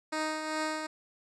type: tone with tremolo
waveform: 10% pulse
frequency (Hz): 311.1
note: D#4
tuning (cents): 0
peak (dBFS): -21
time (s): 0.12-0.87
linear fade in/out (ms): 10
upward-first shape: triangle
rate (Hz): 2.5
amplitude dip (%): 50
effects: resampled to 22050 Hz